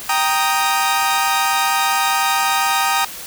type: chord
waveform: sawtooth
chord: Eb major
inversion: first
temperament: equal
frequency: 784 / 932.3 / 1244.5 Hz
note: G5 / Bb5 / Eb6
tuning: 0 / 0 / 0 cents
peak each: -16 dBFS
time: 0.09-3.05 s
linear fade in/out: 5 ms
effects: white hiss -32 dBFS RMS until 3.26 s